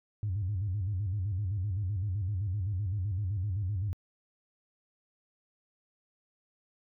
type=tone with vibrato; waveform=sine; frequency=97.5 Hz; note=G2; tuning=9 cents flat; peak=-28 dBFS; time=0.23-3.93 s; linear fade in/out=0 ms; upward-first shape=square; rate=7.8 Hz; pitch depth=130 cents each way; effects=tanh soft clip ceiling -25 dBFS